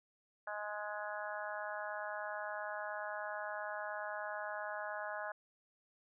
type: harmonic tone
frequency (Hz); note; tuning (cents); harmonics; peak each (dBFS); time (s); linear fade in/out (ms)
209; G#3; +11; 3 / 4 / 5 / 6 / 7 / 8; -44 / -46 / -48 / -50 / -46 / -47; 0.47-5.32; 5
effects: none